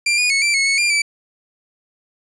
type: tone with pitch steps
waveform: sawtooth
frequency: 2376 / 2454 / 2201 / 2344 / 2187 / 2206 / 2393 / 2315 Hz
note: D7 / D#7 / C#7 / D7 / C#7 / C#7 / D7 / D7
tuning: +20 / -25 / -13 / -4 / -24 / -9 / +32 / -25 cents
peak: -11 dBFS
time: 0.06-1.02 s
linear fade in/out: 5 ms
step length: 120 ms
effects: resampled to 22050 Hz